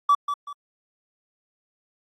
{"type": "tone with echo", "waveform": "triangle", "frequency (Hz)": 1151, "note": "D6", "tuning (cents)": -35, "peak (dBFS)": -11, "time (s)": [0.09, 0.15], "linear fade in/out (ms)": 5, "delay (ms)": 190, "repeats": 2, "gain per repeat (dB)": -10, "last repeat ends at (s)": 0.53, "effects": ["tanh soft clip ceiling -10 dBFS", "AAC 48 kbps"]}